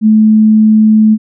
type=tone; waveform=sine; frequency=216.6 Hz; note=A3; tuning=27 cents flat; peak=-3 dBFS; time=0.01-1.18 s; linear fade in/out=50 ms; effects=none